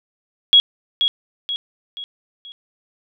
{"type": "tone with echo", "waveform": "sine", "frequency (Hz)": 3322, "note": "G#7", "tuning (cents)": 0, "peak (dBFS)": -7, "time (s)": [0.53, 0.6], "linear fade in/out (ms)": 0, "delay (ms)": 480, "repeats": 4, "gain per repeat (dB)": -7, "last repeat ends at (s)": 2.52, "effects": []}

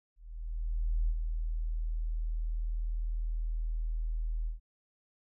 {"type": "tone with ADSR envelope", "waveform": "sine", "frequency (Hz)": 40.1, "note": "E1", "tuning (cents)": -47, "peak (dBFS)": -25, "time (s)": [0.16, 4.6], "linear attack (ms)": 930, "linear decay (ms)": 48, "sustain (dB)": -5, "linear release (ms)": 130, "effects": []}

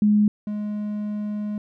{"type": "tone pair in turn", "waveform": ["sine", "triangle"], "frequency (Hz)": [209.2, 209.2], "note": ["G#3", "G#3"], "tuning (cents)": [13, 13], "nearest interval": "unison", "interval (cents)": 0, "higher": "neither", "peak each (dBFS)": [-14, -23], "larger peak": "first", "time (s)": [[0.02, 0.28], [0.47, 1.58]], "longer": "second", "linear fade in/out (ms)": 2, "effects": []}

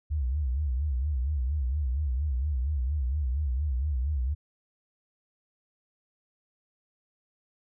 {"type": "tone with vibrato", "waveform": "sine", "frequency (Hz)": 68.6, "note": "C#2", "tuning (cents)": -17, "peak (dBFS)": -25, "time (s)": [0.1, 4.35], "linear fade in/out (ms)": 20, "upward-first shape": "sine", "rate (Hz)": 4.3, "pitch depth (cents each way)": 200, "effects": []}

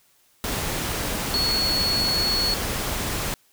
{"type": "tone in noise", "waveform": "sine", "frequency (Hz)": 4370, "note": "C#8", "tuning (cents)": -26, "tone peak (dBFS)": -21, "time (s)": [1.34, 2.54], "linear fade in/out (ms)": 0, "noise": "pink", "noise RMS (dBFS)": -27, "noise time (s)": [0.44, 3.34], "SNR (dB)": 3, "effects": ["white hiss -61 dBFS RMS until 3.52 s"]}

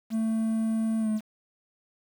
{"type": "tone with pitch glide", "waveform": "triangle", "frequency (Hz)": [222.6, 216], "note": ["A3", "A3"], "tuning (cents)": [20, -32], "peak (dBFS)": -22, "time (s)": [0.1, 1.21], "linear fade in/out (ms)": 50, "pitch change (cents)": -52, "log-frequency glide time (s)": [1, 1.09], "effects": ["8-bit"]}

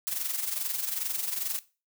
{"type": "noise with amplitude modulation", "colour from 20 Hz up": "blue", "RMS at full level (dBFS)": -29, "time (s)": [0.07, 1.59], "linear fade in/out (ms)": 0, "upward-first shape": "sine", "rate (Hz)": 22.4, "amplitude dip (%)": 65, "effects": ["noise-tail reverb RT60 0.3 s tail -17 dB re dry"]}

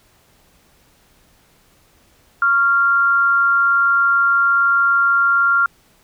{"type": "tone pair together", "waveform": "sine", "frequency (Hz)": [1116, 1389.4], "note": ["C#6", "F6"], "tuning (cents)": [11, -9], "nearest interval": "major third", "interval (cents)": 380, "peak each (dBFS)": [-22, -12], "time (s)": [2.42, 5.66], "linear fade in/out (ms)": 2, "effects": ["pink hiss -55 dBFS RMS until 6.03 s"]}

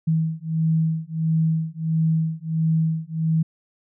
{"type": "beating tone pair", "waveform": "sine", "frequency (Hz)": [160, 161.5], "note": ["D#3", "E3"], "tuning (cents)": [49, -35], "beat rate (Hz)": 1.5, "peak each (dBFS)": [-22, -22], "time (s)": [0.07, 3.43], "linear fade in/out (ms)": 10, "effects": []}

